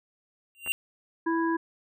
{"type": "tone with exponential growth", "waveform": "square", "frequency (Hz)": 2775, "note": "F7", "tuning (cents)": -12, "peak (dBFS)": -22, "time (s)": [0.55, 0.72], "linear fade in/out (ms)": 0, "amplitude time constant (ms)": 36}
{"type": "clicks", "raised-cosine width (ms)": 0.5, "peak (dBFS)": -27, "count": 2, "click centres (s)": [0.663, 0.675]}
{"type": "harmonic tone", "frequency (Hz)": 330.2, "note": "E4", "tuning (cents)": 3, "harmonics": [1, 3, 5], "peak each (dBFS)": [-25, -30, -34], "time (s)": [1.26, 1.57], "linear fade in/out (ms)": 10}
{"effects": []}